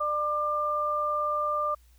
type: tone pair together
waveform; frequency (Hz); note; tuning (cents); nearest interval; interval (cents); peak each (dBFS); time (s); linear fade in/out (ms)
sine; 597 / 1194; D5 / D6; +28 / +28; octave; 1200; -31 / -26; 0-1.75; 10
effects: added 60 Hz sine -55 dBFS peak until 1.98 s + white hiss -66 dBFS RMS until 1.98 s